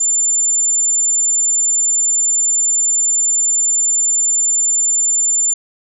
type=tone; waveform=sine; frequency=7190 Hz; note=A8; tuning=36 cents sharp; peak=-12 dBFS; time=0-5.54 s; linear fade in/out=10 ms; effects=none